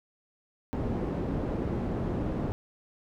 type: low-pass noise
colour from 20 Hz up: white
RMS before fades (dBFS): -31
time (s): 0.73-2.52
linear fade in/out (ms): 0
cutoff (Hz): 330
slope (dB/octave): 12
effects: none